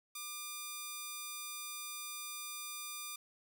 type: tone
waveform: 5% pulse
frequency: 1200 Hz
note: D6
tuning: 37 cents sharp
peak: -30 dBFS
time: 0.15-3.16 s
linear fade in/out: 5 ms
effects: none